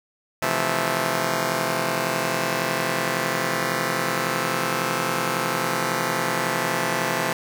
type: chord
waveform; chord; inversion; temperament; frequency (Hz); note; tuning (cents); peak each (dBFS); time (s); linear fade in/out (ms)
5% pulse; F major seventh; second; just; 130.96 / 163.7 / 174.61 / 218.3; C3 / E3 / F3 / A3; +2 / -12 / 0 / -13; -17; 0.42-7.33; 2
effects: none